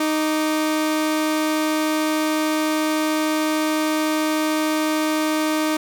sawtooth tone pair together, 310 / 1166.4 Hz, D#4 / D6, -6 / -12 cents, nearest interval octave + major seventh, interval 2294 cents, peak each -15 / -27 dBFS, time 0-5.77 s, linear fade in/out 5 ms, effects none

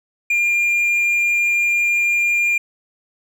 triangle tone, 2402 Hz, D7, 38 cents sharp, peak -13 dBFS, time 0.3-2.58 s, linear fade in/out 5 ms, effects none

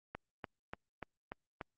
click train, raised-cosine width 0.5 ms, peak -26 dBFS, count 6, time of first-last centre 0.15-1.612 s, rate 3.42 Hz, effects Opus 48 kbps

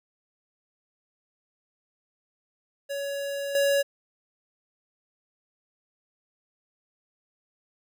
square tone with level steps, 561 Hz, C#5, 21 cents sharp, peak -30 / -21 dBFS, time 2.89-3.83 s, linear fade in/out 20 ms, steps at 3.55 s, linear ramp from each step 2 ms, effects none

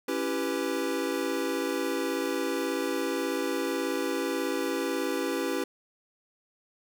square chord, C# half-diminished seventh, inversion none, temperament equal with one note detuned, 277.2 / 333.7 / 392 / 493.9 Hz, C#4 / E4 / G4 / B4, 0 / +21 / 0 / 0 cents, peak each -34 dBFS, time 0.08-5.64 s, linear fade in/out 5 ms, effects none

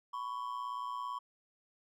triangle ring-modulated tone, 1054 Hz, C6, 12 cents sharp, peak -32 dBFS, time 0.13-1.19 s, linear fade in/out 10 ms, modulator 58.9 Hz, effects none

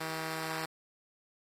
5% pulse tone pair together, 160.1 / 392.4 Hz, D#3 / G4, +50 / +2 cents, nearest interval octave + major third, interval 1552 cents, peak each -24 / -33 dBFS, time 0-0.66 s, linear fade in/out 10 ms, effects AAC 48 kbps

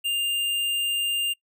triangle tone with hard clipping, 2802 Hz, F7, 5 cents sharp, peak -24 dBFS, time 0.04-1.34 s, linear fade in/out 20 ms, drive 16 dB, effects noise-tail reverb RT60 0.1 s tail -24 dB re dry

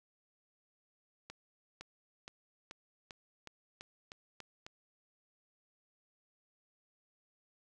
accelerating click train, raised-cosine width 0.2 ms, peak -29 dBFS, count 10, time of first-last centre 1.3-4.665 s, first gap 510 ms, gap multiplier 0.92, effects none

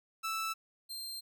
sawtooth tone pair in turn, 1318.5 / 4167 Hz, E6 / C8, 0 / -8 cents, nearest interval octave + minor sixth, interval 1992 cents, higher second, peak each -30 / -37 dBFS, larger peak first, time 0.23-0.54 / 0.89-1.21 s, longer second, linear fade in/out 20 ms, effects none

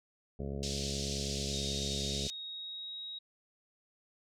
harmonic tone, 69.3 Hz, C#2, in tune, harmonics 1 / 2 / 3 / 4 / 5 / 6 / 7 / 8 / 9 / 10, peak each -40 / -41 / -42 / -51 / -50 / -44 / -51 / -50 / -53 / -56 dBFS, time 0.39-2.28 s, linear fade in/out 5 ms
pink band-pass noise, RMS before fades -40 dBFS, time 0.63-2.3 s, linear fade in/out 0 ms, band 3700 to 6500 Hz, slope 24 dB/octave
sine tone with pitch glide, 3729 to 3799 Hz, A#7 to A#7, 0 to +32 cents, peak -40 dBFS, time 1.53-3.19 s, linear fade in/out 10 ms, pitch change +32 cents, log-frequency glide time 1.97-2.94 s
effects none

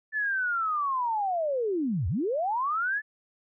sine linear two-way sweep, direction down then up, 1760 to 73.4 to 1760 Hz, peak -25 dBFS, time 0.12-3.02 s, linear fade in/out 50 ms, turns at 2.08 s, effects none

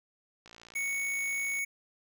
click train, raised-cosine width 0.2 ms, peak -33 dBFS, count 66, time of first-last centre 0.46-1.588 s, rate 57.6 Hz
square tone, 2222 Hz, C#7, 4 cents sharp, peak -31 dBFS, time 0.75-1.65 s, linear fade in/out 10 ms
effects none

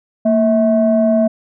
sine tone pair together, 229.1 / 648 Hz, A#3 / E5, -30 / -30 cents, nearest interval octave + tritone, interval 1800 cents, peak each -12 dBFS, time 0.25-1.28 s, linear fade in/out 10 ms, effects tanh soft clip ceiling -4 dBFS

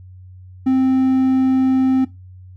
triangle tone, 261.6 Hz, C4, in tune, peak -10 dBFS, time 0.66-2.05 s, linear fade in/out 10 ms, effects noise-tail reverb RT60 0.2 s tail -17 dB re dry + added 92 Hz sine -37 dBFS peak until 2.56 s

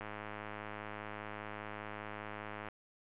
click train, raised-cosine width 0.5 ms, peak -28 dBFS, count 282, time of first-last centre 0.01-2.686 s, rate 105 Hz, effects resampled to 8000 Hz + 11-bit

